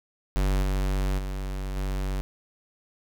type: tone with level steps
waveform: square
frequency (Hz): 47.79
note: G1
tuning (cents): -43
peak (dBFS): -22 / -24 / -30 / -27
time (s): 0.36-2.21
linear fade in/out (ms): 0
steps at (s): 0.62 / 1.18 / 1.76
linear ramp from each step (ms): 10
effects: none